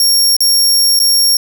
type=tone with dropouts; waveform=25% pulse; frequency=5540 Hz; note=F8; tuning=15 cents flat; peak=-3 dBFS; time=0-1.37 s; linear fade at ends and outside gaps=2 ms; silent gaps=0.366-0.405 / 0.992-1 s; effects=7-bit